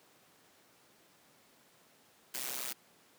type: noise with amplitude modulation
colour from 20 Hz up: white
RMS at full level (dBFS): -35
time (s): 2.34-2.73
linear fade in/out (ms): 5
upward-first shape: sine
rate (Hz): 129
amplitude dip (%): 95
effects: pink hiss -64 dBFS RMS until 3.18 s + high-pass 200 Hz 12 dB/octave